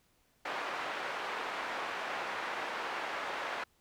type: band-pass noise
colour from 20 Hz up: pink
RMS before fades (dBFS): -38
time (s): 0.45-3.64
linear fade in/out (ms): 5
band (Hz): 700 to 2100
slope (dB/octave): 12
effects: pink hiss -71 dBFS RMS until 3.8 s